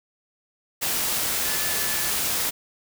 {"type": "tone in noise", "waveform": "sine", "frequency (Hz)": 1734, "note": "A6", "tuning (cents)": -26, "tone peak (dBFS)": -35, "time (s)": [1.44, 2.12], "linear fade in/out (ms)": 20, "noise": "white", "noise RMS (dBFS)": -25, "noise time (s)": [0.81, 2.51], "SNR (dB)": -13, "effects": []}